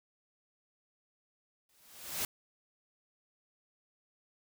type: noise with exponential growth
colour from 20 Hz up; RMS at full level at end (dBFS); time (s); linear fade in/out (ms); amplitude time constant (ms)
white; -32; 1.69-2.25; 2; 120
effects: none